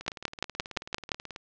two click trains, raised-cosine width 0.2 ms, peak -9 / -22 dBFS, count 7 / 26, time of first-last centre 0.08-1.118 / 0.01-1.361 s, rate 5.78 / 18.5 Hz, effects low-pass 6000 Hz 12 dB/octave

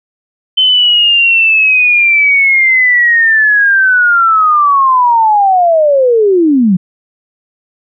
sine linear sweep, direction down, 3071 to 171.7 Hz, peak -5 dBFS, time 0.57-6.77 s, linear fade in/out 10 ms, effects none

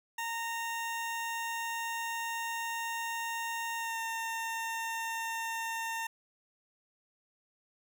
20% pulse tone with pitch glide, 922 to 909.8 Hz, A#5 to A#5, -19 to -42 cents, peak -29 dBFS, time 0.18-6.07 s, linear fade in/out 5 ms, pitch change -23 cents, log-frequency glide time 3.77-3.99 s, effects none

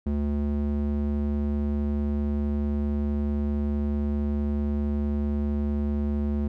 square tone with band-pass filter, 72.3 Hz, D2, 27 cents flat, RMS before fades -26 dBFS, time 0.06-6.48 s, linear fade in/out 5 ms, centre 180 Hz, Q 1.4, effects none

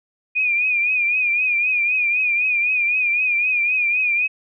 sine tone with vibrato, 2446 Hz, D#7, 30 cents flat, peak -16 dBFS, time 0.35-4.28 s, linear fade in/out 20 ms, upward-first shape triangle, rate 3.9 Hz, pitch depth 81 cents each way, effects none

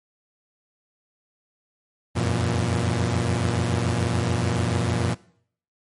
sawtooth tone cluster, 87.1 / 94 / 118.5 / 166.9 Hz, F2 / F#2 / A#2 / E3, -4 / +28 / +29 / +22 cents, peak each -25 / -23 / -20 / -26 dBFS, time 2.15-5.15 s, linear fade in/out 20 ms, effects noise-tail reverb RT60 0.6 s tail -21 dB re dry + MP3 48 kbps

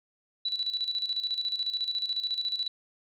sine tone with tremolo, 3951 Hz, B7, in tune, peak -26 dBFS, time 0.45-2.68 s, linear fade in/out 5 ms, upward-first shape square, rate 14 Hz, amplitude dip 65%, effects none

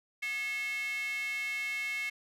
square tone with high-pass filter, 242 Hz, B3, 35 cents flat, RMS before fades -35 dBFS, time 0.22-2.1 s, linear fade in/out 10 ms, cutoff 2200 Hz, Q 8.8, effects resampled to 32000 Hz

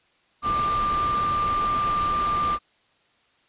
sine tone in noise, 1190 Hz, D6, 22 cents sharp, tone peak -21 dBFS, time 0.42-2.59 s, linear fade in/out 50 ms, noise pink, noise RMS -32 dBFS, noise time 0.42-2.59 s, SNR +8 dB, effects white hiss -63 dBFS RMS until 3.48 s + resampled to 8000 Hz

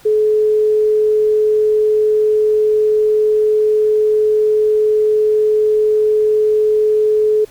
sine tone, 427.9 Hz, A4, 48 cents flat, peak -10 dBFS, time 0.05-7.45 s, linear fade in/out 10 ms, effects pink hiss -45 dBFS RMS until 7.5 s

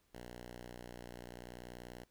5% pulse tone, 60.4 Hz, B1, 38 cents flat, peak -37 dBFS, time 0.13-2.05 s, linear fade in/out 20 ms, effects pink hiss -75 dBFS RMS until 2.1 s

